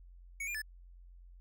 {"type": "tone with pitch steps", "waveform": "square", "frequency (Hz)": [2228, 2405, 1743], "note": ["C#7", "D7", "A6"], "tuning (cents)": [8, 41, -17], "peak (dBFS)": -37, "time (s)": [0.4, 0.619], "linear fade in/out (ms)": 5, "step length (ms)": 73, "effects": ["added 44 Hz sine -52 dBFS peak until 1.4 s"]}